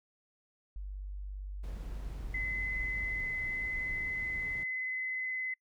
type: tone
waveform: sine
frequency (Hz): 48.81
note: G1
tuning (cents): -7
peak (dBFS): -38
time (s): 0.76-3.2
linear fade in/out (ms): 0
type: noise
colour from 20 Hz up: brown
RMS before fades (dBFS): -45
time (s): 1.63-4.64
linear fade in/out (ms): 10
type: tone with vibrato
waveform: sine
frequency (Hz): 2034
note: C7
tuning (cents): -50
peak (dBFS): -33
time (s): 2.34-5.54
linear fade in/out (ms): 5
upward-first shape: sine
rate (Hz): 19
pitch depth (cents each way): 9
effects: noise-tail reverb RT60 0.1 s tail -26 dB re dry